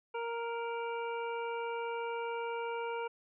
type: harmonic tone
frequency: 466.2 Hz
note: A#4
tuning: in tune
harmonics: 1 / 2 / 3 / 5 / 6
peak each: -37 / -39 / -45 / -47 / -52 dBFS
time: 0.14-3.08 s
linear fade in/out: 10 ms
effects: none